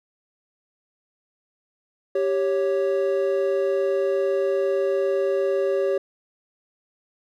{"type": "tone pair together", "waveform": "triangle", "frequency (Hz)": [392, 554.4], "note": ["G4", "C#5"], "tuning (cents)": [0, 0], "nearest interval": "tritone", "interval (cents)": 600, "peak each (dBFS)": [-20, -21], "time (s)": [2.15, 5.98], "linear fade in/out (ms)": 5, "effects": []}